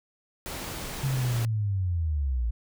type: noise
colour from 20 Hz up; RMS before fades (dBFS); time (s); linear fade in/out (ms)
pink; -36; 0.46-1.45; 0
type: linear sweep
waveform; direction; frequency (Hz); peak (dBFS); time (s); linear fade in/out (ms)
sine; down; 137.2 to 54.9; -24; 1.03-2.51; 10
effects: none